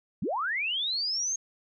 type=linear sweep; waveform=sine; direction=up; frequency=126.2 to 6530 Hz; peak=-27 dBFS; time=0.22-1.36 s; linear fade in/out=5 ms; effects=none